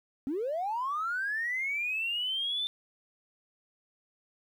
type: linear sweep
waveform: triangle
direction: up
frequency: 251.4 to 3574 Hz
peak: -26 dBFS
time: 0.27-2.67 s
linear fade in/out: 0 ms
effects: tanh soft clip ceiling -27 dBFS + 11-bit